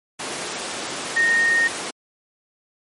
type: tone in noise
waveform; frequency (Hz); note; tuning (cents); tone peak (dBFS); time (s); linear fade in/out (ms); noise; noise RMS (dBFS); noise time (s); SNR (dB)
sine; 1851; A#6; -13; -15; 1.16-1.68; 10; pink; -27; 0.19-1.91; +9
effects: high-pass 300 Hz 12 dB/octave + MP3 48 kbps